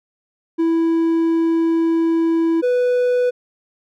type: tone pair in turn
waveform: triangle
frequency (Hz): 329.6 / 494.6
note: E4 / B4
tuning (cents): 0 / +3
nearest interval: perfect fifth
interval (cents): 703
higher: second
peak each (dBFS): -12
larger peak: neither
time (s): 0.58-2.62 / 2.62-3.31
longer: first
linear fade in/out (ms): 20
effects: none